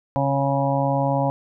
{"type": "harmonic tone with a mistuned harmonic", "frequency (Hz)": 138.59, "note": "C#3", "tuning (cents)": 0, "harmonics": [1, 2, 4, 5, 6, 7], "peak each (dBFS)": [-23, -26, -24, -28, -26, -28], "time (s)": [0.16, 1.3], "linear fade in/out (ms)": 0, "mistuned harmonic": 2, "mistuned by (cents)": -20, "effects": []}